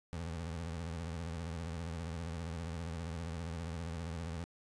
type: tone with vibrato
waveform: 25% pulse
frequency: 83 Hz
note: E2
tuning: 12 cents sharp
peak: -35 dBFS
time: 0.13-4.44 s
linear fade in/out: 0 ms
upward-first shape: triangle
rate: 15 Hz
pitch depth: 130 cents each way
effects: resampled to 22050 Hz